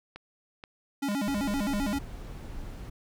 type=click train; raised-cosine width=0.3 ms; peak=-26 dBFS; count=4; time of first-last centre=0.16-1.595 s; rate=2.09 Hz
type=tone with vibrato; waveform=square; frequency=238.4 Hz; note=A#3; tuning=39 cents sharp; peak=-28 dBFS; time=1.02-1.99 s; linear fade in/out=10 ms; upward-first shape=square; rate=7.7 Hz; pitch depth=270 cents each way
type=noise; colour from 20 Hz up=brown; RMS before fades=-39 dBFS; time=1.27-2.9 s; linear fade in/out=10 ms
effects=none